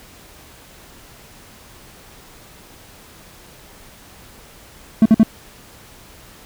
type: tone bursts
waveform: triangle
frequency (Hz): 221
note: A3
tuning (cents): +8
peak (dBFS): -4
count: 3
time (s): 5.02-5.232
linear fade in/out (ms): 2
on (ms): 36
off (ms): 52
effects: pink hiss -44 dBFS RMS until 6.45 s